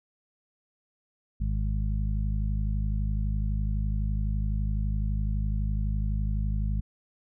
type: harmonic tone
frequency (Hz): 51.91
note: G#1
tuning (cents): 0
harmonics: 1 / 2 / 3 / 4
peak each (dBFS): -26 / -32 / -36 / -38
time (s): 1.4-6.81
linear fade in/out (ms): 10
effects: none